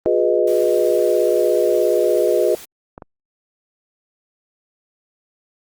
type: chord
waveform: sine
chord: F half-diminished seventh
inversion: none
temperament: equal with one note detuned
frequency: 358.4 / 415.3 / 493.9 / 622.3 Hz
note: F4 / Ab4 / Cb5 / Eb5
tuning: +45 / 0 / 0 / 0 cents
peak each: -19 dBFS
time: 0.06-2.55 s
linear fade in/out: 0 ms
type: noise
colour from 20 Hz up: white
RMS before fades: -38 dBFS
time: 0.47-2.65 s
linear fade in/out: 5 ms
type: clicks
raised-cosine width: 1 ms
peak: -21 dBFS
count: 2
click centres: 2.979 / 3.022 s
effects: Opus 24 kbps